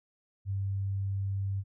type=tone; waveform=sine; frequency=98 Hz; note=G2; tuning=in tune; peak=-29 dBFS; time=0.45-1.64 s; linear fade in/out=50 ms; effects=none